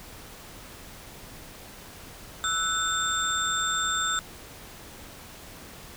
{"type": "tone cluster", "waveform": "sine", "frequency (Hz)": [1313, 1488, 3584, 7530], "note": ["E6", "F#6", "A7", "A#8"], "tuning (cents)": [-7, 9, 31, 16], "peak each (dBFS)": -30, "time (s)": [2.44, 4.19], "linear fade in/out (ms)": 0, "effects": ["pink hiss -45 dBFS RMS until 5.96 s"]}